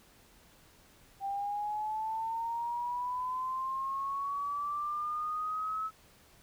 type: linear sweep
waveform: sine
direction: up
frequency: 784 to 1300 Hz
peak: -32 dBFS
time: 1.2-5.91 s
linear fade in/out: 50 ms
effects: pink hiss -61 dBFS RMS until 6.42 s